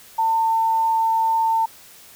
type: tone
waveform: sine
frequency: 899 Hz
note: A5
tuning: 37 cents sharp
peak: -16 dBFS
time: 0.18-1.66 s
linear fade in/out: 10 ms
effects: white hiss -46 dBFS RMS until 2.15 s